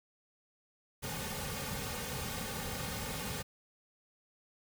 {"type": "noise with comb filter", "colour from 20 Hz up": "pink", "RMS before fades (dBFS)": -39, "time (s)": [1.02, 3.43], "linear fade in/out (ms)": 20, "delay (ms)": 3, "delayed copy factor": -0.8, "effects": []}